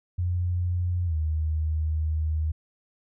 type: tone with pitch glide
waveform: sine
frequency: 88.7 to 78.12 Hz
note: F2 to D#2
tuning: +27 to +8 cents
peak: -23 dBFS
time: 0.18-2.52 s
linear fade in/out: 10 ms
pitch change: -219 cents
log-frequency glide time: 1.05-1.15 s
effects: none